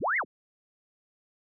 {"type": "linear two-way sweep", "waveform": "sine", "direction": "up then down", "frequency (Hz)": [38.89, 2201, 57.7], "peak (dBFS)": -24, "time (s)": [0, 0.25], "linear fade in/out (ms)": 50, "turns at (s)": 0.17, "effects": []}